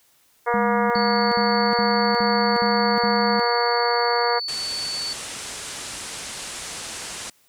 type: harmonic tone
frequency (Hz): 238.6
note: A#3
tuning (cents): +41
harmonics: 2 / 3 / 4 / 5 / 6 / 7 / 8 / 9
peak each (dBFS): -23 / -26 / -24 / -27 / -30 / -31 / -35 / -35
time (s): 0.46-4.4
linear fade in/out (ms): 20
type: tone bursts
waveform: sine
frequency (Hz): 207.7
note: G#3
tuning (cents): 0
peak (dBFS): -23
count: 7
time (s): 0.54-3.396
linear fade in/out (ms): 0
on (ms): 360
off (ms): 56
type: tone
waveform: sine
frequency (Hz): 4482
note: C#8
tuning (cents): +18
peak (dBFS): -26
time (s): 0.95-5.13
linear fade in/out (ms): 2
type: low-pass noise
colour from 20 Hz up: white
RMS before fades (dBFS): -34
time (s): 4.48-7.3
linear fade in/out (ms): 5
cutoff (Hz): 9700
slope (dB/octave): 48
effects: white hiss -60 dBFS RMS until 7.48 s